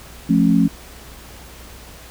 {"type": "chord", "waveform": "sine", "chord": "F augmented", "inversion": "none", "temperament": "just", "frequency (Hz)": [174.61, 218.3, 272.8], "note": ["F3", "A3", "C#4"], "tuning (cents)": [0, -13, -28], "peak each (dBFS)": -16, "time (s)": [0.29, 0.68], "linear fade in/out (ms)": 10, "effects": ["added 60 Hz sine -42 dBFS peak until 2.1 s", "pink hiss -41 dBFS RMS until 2.1 s"]}